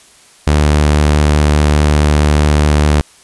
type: tone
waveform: sawtooth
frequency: 74.6 Hz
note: D2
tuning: 28 cents sharp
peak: -4 dBFS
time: 0.47-3.01 s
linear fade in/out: 0 ms
effects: white hiss -44 dBFS RMS until 3.23 s + resampled to 24000 Hz